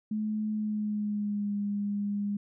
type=tone with pitch glide; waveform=sine; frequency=214.2 to 203.7 Hz; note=A3 to G#3; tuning=-46 to -33 cents; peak=-28 dBFS; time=0.11-2.37 s; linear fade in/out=5 ms; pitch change=-87 cents; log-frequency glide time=0.52-1.55 s; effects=none